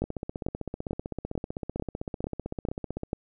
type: two click trains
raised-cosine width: 2 ms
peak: -19 / -15 dBFS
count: 48 / 8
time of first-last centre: 0.04-3.034 / 0.02-3.131 s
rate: 15.7 / 2.25 Hz
effects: none